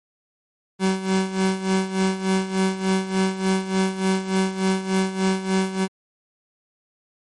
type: tone with tremolo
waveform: 30% pulse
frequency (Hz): 190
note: F#3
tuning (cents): +46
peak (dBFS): -14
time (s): 0.79-5.88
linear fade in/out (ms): 50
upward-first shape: sine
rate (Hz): 3.4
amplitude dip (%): 75
effects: MP3 48 kbps